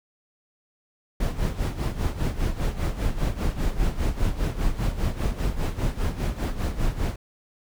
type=noise with tremolo; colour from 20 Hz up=brown; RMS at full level=-22 dBFS; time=1.2-7.16 s; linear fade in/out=5 ms; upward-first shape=sine; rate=5 Hz; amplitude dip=75%; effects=none